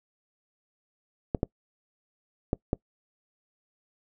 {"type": "clicks", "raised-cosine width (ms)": 2, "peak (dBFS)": -11, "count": 4, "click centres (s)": [1.348, 1.431, 2.531, 2.731], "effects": ["noise-tail reverb RT60 0.1 s tail -24 dB re dry"]}